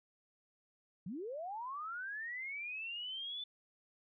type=linear sweep; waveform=sine; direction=up; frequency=155.8 to 3520 Hz; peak=-40 dBFS; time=1.06-3.44 s; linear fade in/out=5 ms; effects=none